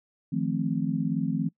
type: chord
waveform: sine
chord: F dominant seventh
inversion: third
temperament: just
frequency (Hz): 157.15 / 174.61 / 218.3 / 261.9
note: Eb3 / F3 / A3 / C4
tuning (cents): +18 / 0 / -13 / +2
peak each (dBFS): -30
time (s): 0.32-1.49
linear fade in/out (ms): 10
effects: noise-tail reverb RT60 0.1 s tail -23 dB re dry